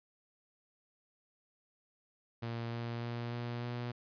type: tone with pitch steps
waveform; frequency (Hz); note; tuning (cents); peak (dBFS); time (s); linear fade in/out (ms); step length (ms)
sawtooth; 116.54 / 117.62 / 118.71 / 119.82 / 120.93; A#2 / A#2 / A#2 / A#2 / B2; 0 / +16 / +32 / +48 / -36; -33; 2.42-3.92; 10; 300
effects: resampled to 11025 Hz